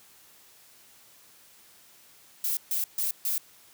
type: noise bursts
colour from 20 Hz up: violet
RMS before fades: -28 dBFS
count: 4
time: 2.44-3.38 s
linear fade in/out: 2 ms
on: 130 ms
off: 140 ms
effects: white hiss -56 dBFS RMS until 3.73 s + high-pass 60 Hz 12 dB/octave